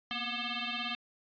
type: tone with frequency modulation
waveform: sine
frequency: 232.9 Hz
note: A#3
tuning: 1 cent flat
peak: -33 dBFS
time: 0.11-0.95 s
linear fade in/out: 0 ms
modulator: 483 Hz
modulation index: 7.5
effects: resampled to 11025 Hz